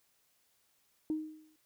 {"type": "tone with exponential decay", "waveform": "sine", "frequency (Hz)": 311.1, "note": "D#4", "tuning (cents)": 0, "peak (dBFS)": -28, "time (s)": [1.1, 1.56], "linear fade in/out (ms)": 1, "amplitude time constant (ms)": 100, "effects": ["tanh soft clip ceiling -24 dBFS", "white hiss -73 dBFS RMS until 1.65 s"]}